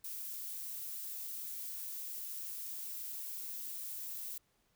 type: noise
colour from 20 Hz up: violet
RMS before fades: -43 dBFS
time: 0.04-4.38 s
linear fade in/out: 5 ms
effects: pink hiss -75 dBFS RMS until 4.75 s